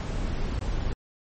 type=noise with dropouts; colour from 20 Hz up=brown; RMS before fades=-28 dBFS; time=0-0.93 s; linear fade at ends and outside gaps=1 ms; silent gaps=0.591-0.611 s; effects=MP3 32 kbps